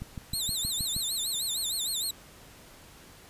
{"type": "click train", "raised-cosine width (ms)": 5, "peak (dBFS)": -24, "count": 7, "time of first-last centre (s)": [0.02, 0.965], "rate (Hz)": 6.35}
{"type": "tone with vibrato", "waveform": "20% pulse", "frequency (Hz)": 3907, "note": "B7", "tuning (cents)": -19, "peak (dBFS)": -23, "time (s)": [0.33, 2.11], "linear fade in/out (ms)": 5, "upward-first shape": "sine", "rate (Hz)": 6.5, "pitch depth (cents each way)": 180}
{"effects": ["pink hiss -52 dBFS RMS until 3.29 s", "resampled to 32000 Hz"]}